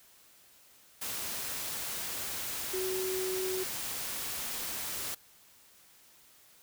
sine tone in noise, 374.2 Hz, F#4, 20 cents sharp, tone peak -32 dBFS, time 2.73-3.64 s, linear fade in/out 10 ms, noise white, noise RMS -37 dBFS, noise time 1.01-5.15 s, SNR +2 dB, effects white hiss -60 dBFS RMS until 6.62 s

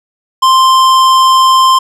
sine tone with hard clipping, 1046.5 Hz, C6, in tune, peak -6 dBFS, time 0.42-1.79 s, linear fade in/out 10 ms, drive 14 dB, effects none

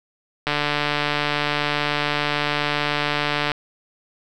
click train, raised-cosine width 0.3 ms, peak -5 dBFS, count 449, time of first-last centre 0.47-3.518 s, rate 147 Hz, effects none

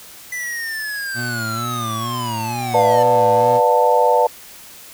square linear sweep, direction down, 2001 to 585 Hz, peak -24 dBFS, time 0.32-3.03 s, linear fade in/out 5 ms
25% pulse tone with vibrato, 116.54 Hz, A#2, in tune, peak -21 dBFS, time 1.14-3.61 s, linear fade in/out 50 ms, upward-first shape sine, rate 2.2 Hz, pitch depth 84 cents each way
sine chord, B half-diminished seventh, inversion none, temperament just, 493.9 / 592.7 / 711.2 / 889 Hz, B4 / D5 / F5 / A5, 0 / +16 / +31 / +18 cents, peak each -16 / -18 / -20 / -15 dBFS, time 2.74-4.27 s, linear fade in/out 5 ms
effects white hiss -40 dBFS RMS until 4.93 s

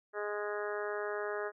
harmonic tone, 207.7 Hz, G#3, in tune, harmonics 2 / 3 / 4 / 5 / 6 / 7 / 8 / 9, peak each -37 / -41 / -46 / -47 / -44 / -45 / -44 / -50 dBFS, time 0.13-1.52 s, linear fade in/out 50 ms, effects none

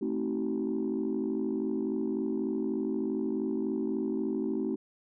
sine chord, A diminished seventh, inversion none, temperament just, 220 / 264 / 316.8 / 380.2 Hz, A3 / C4 / Eb4 / Gb4, 0 / +16 / +31 / +47 cents, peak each -33 dBFS, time 0.01-4.76 s, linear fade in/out 10 ms, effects tanh soft clip ceiling -22 dBFS

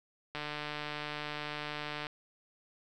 click train, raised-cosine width 0.3 ms, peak -22 dBFS, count 257, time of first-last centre 0.35-2.068 s, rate 149 Hz, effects none

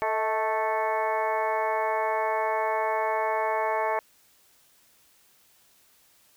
harmonic tone with a mistuned harmonic, 220 Hz, A3, in tune, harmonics 2 / 3 / 4 / 5 / 6 / 7 / 8 / 9 / 10, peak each -32 / -29 / -28 / -32 / -41 / -44 / -36 / -46 / -37 dBFS, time 0.02-3.99 s, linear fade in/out 0 ms, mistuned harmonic 3, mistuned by -38 cents, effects white hiss -61 dBFS RMS until 6.36 s

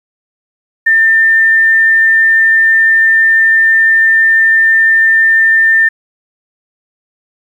sine tone, 1797 Hz, A6, 36 cents sharp, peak -5 dBFS, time 0.86-5.89 s, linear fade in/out 10 ms, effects 7-bit

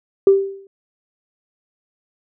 sine tone with exponential decay, 391.5 Hz, G4, 2 cents flat, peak -4 dBFS, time 0.27-0.67 s, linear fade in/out 2 ms, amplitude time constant 86 ms, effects tanh soft clip ceiling -1 dBFS

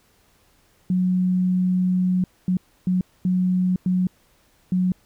sine tone bursts at uneven times, 183 Hz, F#3, 19 cents flat, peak -17 dBFS, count 6, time 0.9-2.24 / 2.48-2.57 / 2.87-3.01 / 3.25-3.76 / 3.86-4.07 / 4.72-4.92 s, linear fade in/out 2 ms, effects pink hiss -60 dBFS RMS until 5.05 s

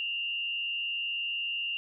sine tone with frequency modulation, 2794 Hz, F7, in tune, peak -30 dBFS, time 0-1.77 s, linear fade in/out 0 ms, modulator 130 Hz, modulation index 0.59, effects none

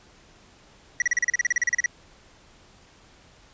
square tone bursts, 1937 Hz, B6, 34 cents flat, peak -19 dBFS, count 16, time 1-1.86 s, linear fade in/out 2 ms, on 20 ms, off 36 ms, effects pink hiss -54 dBFS RMS until 3.53 s + resampled to 16000 Hz

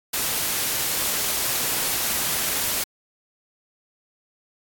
white noise, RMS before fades -24 dBFS, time 0.13-2.84 s, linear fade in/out 10 ms, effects AAC 64 kbps

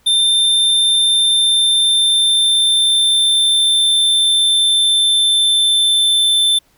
square tone with pitch glide, 3584 to 3541 Hz, A7 to A7, +31 to +10 cents, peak -11 dBFS, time 0.06-6.59 s, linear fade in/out 10 ms, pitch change -21 cents, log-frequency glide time 1.05-6.26 s, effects pink hiss -56 dBFS RMS until 6.77 s

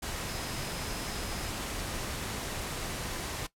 sine tone in noise, 5080 Hz, D#8, 35 cents sharp, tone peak -45 dBFS, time 0.28-1.5 s, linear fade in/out 10 ms, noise pink, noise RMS -36 dBFS, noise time 0.02-3.47 s, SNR -12 dB, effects noise-tail reverb RT60 0.1 s tail -17 dB re dry + low-pass 12000 Hz 12 dB/octave

